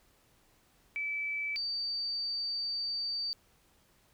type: tone pair in turn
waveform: sine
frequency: 2308 / 4616 Hz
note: D7 / D8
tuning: -31 / -31 cents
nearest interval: octave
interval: 1200 cents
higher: second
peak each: -32 / -32 dBFS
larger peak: neither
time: 0.96-1.56 / 1.56-3.33 s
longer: second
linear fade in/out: 0 ms
effects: pink hiss -67 dBFS RMS until 4.13 s